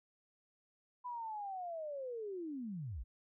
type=linear sweep; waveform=sine; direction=down; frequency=1000 to 43.65 Hz; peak=-40 dBFS; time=1.04-3.04 s; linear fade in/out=20 ms; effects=none